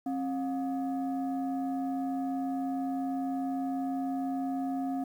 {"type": "tone pair together", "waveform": "sine", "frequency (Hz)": [267.9, 714.8], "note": ["C4", "F5"], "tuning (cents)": [41, 40], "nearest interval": "octave + perfect fourth", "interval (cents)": 1699, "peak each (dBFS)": [-29, -34], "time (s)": [0.06, 5.04], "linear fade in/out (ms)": 5, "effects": ["tanh soft clip ceiling -26 dBFS", "10-bit"]}